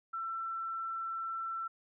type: tone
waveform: sine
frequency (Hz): 1341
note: E6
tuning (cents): +29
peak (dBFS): -35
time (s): 0.13-1.68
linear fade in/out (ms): 10
effects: none